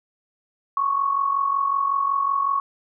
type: tone with amplitude modulation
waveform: sine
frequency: 1108.7 Hz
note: C#6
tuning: in tune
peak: -16 dBFS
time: 0.77-2.6 s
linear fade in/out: 2 ms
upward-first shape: sine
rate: 45.4 Hz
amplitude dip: 65%
effects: none